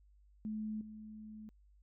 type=tone with level steps; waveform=sine; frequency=215.5 Hz; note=A3; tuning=36 cents flat; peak=-37 / -47 dBFS; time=0.45-1.49 s; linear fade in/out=0 ms; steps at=0.81 s; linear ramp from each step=2 ms; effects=added 50 Hz sine -62 dBFS peak until 1.82 s